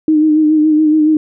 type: tone with vibrato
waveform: sine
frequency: 308.1 Hz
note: D#4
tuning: 17 cents flat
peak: -7 dBFS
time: 0.08-1.17 s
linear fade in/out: 2 ms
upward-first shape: sine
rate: 7.1 Hz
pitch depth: 35 cents each way
effects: none